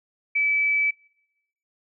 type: tone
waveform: sine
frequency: 2302 Hz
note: D7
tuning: 35 cents flat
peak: -19 dBFS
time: 0.35-0.91 s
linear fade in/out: 10 ms
effects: noise-tail reverb RT60 0.9 s tail -26 dB re dry